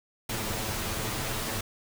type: noise with comb filter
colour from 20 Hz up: pink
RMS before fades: -32 dBFS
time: 0.29-1.61 s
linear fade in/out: 5 ms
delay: 9.1 ms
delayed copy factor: +0.7
effects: none